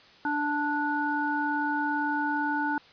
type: harmonic tone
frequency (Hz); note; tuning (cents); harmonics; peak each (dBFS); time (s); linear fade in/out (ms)
293.7; D4; 0; 1 / 3 / 5; -30 / -29 / -30; 0.25-2.78; 2
effects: white hiss -54 dBFS RMS until 2.92 s + resampled to 11025 Hz